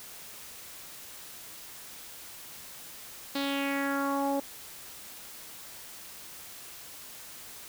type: tone with low-pass filter sweep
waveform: sawtooth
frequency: 278.2 Hz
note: C#4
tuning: 6 cents sharp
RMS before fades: -30 dBFS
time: 3.35-4.4 s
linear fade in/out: 5 ms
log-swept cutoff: 4300 to 680 Hz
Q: 3.4
effects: white hiss -46 dBFS RMS until 7.68 s